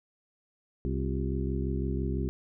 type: harmonic tone with a mistuned harmonic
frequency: 65.9 Hz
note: C2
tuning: 13 cents sharp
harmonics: 1 / 2 / 3 / 4 / 5 / 6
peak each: -31 / -34 / -36 / -37 / -38 / -39 dBFS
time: 0.85-2.29 s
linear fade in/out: 0 ms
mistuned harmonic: 5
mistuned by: +100 cents
effects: none

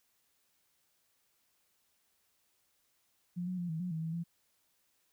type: tone with pitch steps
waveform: sine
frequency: 176.6 / 182.8 / 175 / 160.3 / 180 / 160.3 / 162.3 / 169.3 Hz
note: F3 / F#3 / F3 / E3 / F#3 / E3 / E3 / E3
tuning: +20 / -21 / +4 / -48 / -47 / -48 / -27 / +46 cents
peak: -34 dBFS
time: 3.36-4.24 s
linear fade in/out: 20 ms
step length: 110 ms
effects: white hiss -75 dBFS RMS until 5.12 s

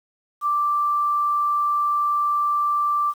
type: tone with quantisation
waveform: sine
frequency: 1174.7 Hz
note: D6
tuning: in tune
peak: -18 dBFS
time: 0.41-3.14 s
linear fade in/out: 50 ms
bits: 8
effects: none

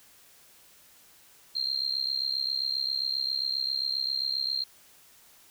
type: tone with amplitude modulation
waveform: sine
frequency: 4186 Hz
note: C8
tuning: in tune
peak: -23 dBFS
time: 1.55-4.64 s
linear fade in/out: 10 ms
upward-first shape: sine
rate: 67.5 Hz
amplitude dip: 90%
effects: white hiss -57 dBFS RMS until 5.5 s

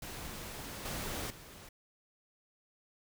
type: noise with level steps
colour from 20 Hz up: pink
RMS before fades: -44 / -39 / -52 dBFS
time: 0.02-1.69 s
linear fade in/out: 5 ms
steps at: 0.85 / 1.3 s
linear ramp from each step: 5 ms
effects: none

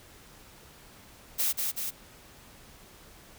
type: noise with echo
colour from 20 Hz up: blue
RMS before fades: -27 dBFS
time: 1.38-1.53 s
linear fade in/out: 20 ms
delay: 190 ms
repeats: 2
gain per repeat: -3 dB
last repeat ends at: 1.91 s
effects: pink hiss -53 dBFS RMS until 3.38 s

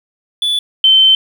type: tone pair in turn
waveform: triangle / sine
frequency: 3459 / 3089 Hz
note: A7 / G7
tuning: -30 / -26 cents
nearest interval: major second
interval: 196 cents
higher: first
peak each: -11 / -5 dBFS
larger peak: second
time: 0.42-0.59 / 0.84-1.15 s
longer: second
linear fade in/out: 2 ms
effects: 7-bit

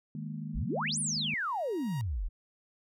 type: chord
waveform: sine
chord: D# suspended fourth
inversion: none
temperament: equal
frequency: 155.56 / 207.7 / 233.1 Hz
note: D#3 / G#3 / A#3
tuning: 0 / 0 / 0 cents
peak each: -38 / -41 / -42 dBFS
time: 0.15-1.34 s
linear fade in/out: 2 ms
type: exponential two-way sweep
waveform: sine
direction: up then down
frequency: 34.65 to 10300 to 34.65 Hz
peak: -30 dBFS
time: 0.54-2.29 s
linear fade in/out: 20 ms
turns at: 0.99 s
type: tone with exponential growth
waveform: sawtooth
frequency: 944 Hz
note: A#5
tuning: 22 cents sharp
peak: -38 dBFS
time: 0.86-2.01 s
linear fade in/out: 0 ms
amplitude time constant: 250 ms
effects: none

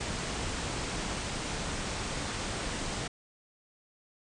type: low-pass noise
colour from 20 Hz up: pink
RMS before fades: -35 dBFS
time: 0-3.08 s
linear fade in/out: 10 ms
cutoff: 9100 Hz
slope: 96 dB/octave
effects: none

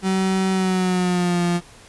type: tone with pitch glide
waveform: 35% pulse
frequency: 189.8 to 174.05 Hz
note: F#3 to F3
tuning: +44 to -6 cents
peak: -16 dBFS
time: 0.02-1.61 s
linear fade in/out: 50 ms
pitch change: -150 cents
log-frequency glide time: 0.51-1.43 s
effects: pink hiss -46 dBFS RMS until 1.88 s + resampled to 24000 Hz

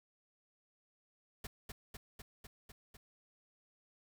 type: noise with echo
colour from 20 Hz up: pink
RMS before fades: -44 dBFS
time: 1.44-1.47 s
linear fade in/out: 5 ms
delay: 250 ms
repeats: 6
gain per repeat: -2 dB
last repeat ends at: 2.97 s
effects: none

